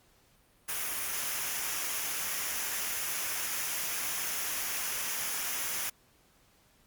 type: noise with comb filter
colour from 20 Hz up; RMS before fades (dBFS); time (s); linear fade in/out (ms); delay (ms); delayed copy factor
white; -34; 0.68-5.9; 10; 0.24; -0.5
effects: pink hiss -65 dBFS RMS until 6.86 s + Opus 48 kbps